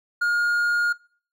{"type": "tone", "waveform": "triangle", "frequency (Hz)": 1424, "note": "F6", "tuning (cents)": 33, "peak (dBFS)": -17, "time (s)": [0.21, 0.93], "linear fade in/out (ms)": 10, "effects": ["noise-tail reverb RT60 0.5 s tail -24 dB re dry"]}